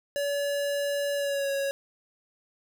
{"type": "tone with pitch glide", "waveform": "square", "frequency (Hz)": [570, 553.8], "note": ["C#5", "C#5"], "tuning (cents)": [48, -2], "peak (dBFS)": -27, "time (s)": [0.16, 1.71], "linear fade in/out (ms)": 0, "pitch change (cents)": -50, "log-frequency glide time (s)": [1.15, 1.5], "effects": []}